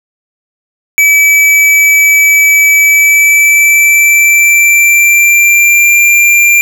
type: tone with pitch glide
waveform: square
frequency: 2298 to 2378 Hz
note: D7 to D7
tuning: -38 to +21 cents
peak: -4 dBFS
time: 0.98-6.61 s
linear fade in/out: 0 ms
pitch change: +59 cents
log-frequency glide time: 2.82-5.96 s
effects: none